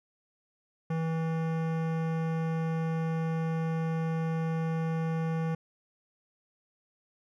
sine tone with hard clipping, 162.4 Hz, E3, 26 cents flat, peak -30 dBFS, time 0.9-5.55 s, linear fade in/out 5 ms, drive 18 dB, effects none

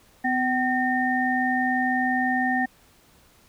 sine tone cluster, 252.7 / 763 / 1826 Hz, B3 / G5 / A#6, +40 / -47 / -36 cents, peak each -25 dBFS, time 0.24-2.66 s, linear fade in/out 10 ms, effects pink hiss -57 dBFS RMS until 3.48 s

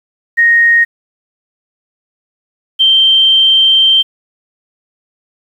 sine tone pair in turn, 1864.7 / 3136 Hz, A#6 / G7, 0 / 0 cents, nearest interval major sixth, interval 900 cents, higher second, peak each -5 dBFS, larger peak neither, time 0.37-0.85 / 2.79-4.03 s, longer second, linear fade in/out 20 ms, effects 7-bit

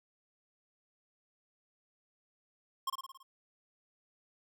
square tone with echo, 1071 Hz, C6, 40 cents sharp, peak -32 dBFS, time 2.87-2.9 s, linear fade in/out 5 ms, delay 55 ms, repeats 6, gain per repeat -4 dB, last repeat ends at 3.23 s, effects none

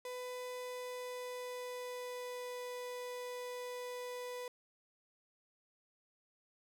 35% pulse tone with pitch glide, 499.2 to 494.6 Hz, B4 to B4, +19 to +3 cents, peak -40 dBFS, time 0.05-4.48 s, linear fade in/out 2 ms, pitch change -16 cents, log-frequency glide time 0.56-2.61 s, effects none

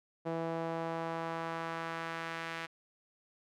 sawtooth tone with band-pass filter sweep, 164.81 Hz, E3, in tune, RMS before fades -38 dBFS, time 0.25-2.67 s, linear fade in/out 20 ms, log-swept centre 560 to 2000 Hz, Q 1.2, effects none

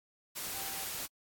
sine tone in noise, 781 Hz, G5, 7 cents flat, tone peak -49 dBFS, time 0.53-0.85 s, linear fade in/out 20 ms, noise white, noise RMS -39 dBFS, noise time 0.35-1.07 s, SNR -13 dB, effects AAC 64 kbps

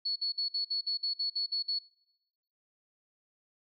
sine tone bursts, 4400 Hz, C#8, 14 cents flat, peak -29 dBFS, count 11, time 0.05-1.79 s, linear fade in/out 10 ms, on 110 ms, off 53 ms, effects noise-tail reverb RT60 1.0 s tail -25 dB re dry

